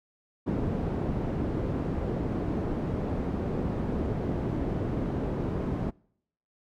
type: low-pass noise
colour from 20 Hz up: white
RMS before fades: -30 dBFS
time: 0.46-5.91 s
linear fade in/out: 20 ms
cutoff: 320 Hz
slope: 12 dB/octave
effects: noise-tail reverb RT60 0.7 s tail -26 dB re dry